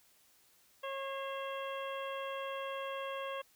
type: harmonic tone with a mistuned harmonic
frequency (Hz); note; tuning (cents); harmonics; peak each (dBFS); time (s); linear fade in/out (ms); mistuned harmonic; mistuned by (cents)
544; C#5; -33; 1 / 2 / 3 / 4 / 5 / 6; -40 / -42 / -49 / -52 / -49 / -50; 0.83-3.42; 10; 4; -72
effects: white hiss -67 dBFS RMS until 3.55 s